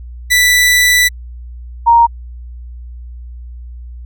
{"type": "tone pair in turn", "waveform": ["sawtooth", "sine"], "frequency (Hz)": [1975.5, 934.2], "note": ["B6", "A#5"], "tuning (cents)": [0, 3], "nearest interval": "octave + minor second", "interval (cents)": 1297, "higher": "first", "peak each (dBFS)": -4, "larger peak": "neither", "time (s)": [[0.3, 1.09], [1.86, 2.07]], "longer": "first", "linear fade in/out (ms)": 20, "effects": ["added 60 Hz sine -27 dBFS peak until 4.05 s"]}